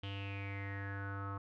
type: tone with low-pass filter sweep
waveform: square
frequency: 99 Hz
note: G2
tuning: 18 cents sharp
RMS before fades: -42 dBFS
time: 0.03-1.38 s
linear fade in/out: 5 ms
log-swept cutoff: 3100 to 1200 Hz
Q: 8.2
effects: none